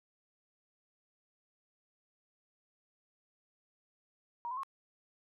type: tone with pitch steps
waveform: sine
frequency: 948 / 1016 / 1089 Hz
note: A#5 / B5 / C#6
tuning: +29 / +49 / -31 cents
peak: -36 dBFS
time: 4.45-4.633 s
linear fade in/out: 0 ms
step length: 61 ms
effects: none